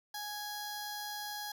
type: tone with notch filter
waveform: 10% pulse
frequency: 830.6 Hz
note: G#5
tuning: in tune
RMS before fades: -41 dBFS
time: 0.14-1.52 s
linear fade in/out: 5 ms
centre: 2500 Hz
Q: 1.4
effects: 10-bit